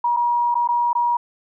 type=tone with dropouts; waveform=sine; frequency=956 Hz; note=A#5; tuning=43 cents sharp; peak=-16 dBFS; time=0.04-1.17 s; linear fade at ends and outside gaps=5 ms; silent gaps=0.165-0.169 / 0.544-0.552 / 0.676-0.687 / 0.931-0.951 s; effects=none